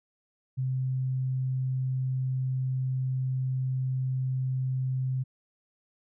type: tone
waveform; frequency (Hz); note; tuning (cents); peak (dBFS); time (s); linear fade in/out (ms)
sine; 130; C3; -11; -26; 0.57-5.24; 20
effects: none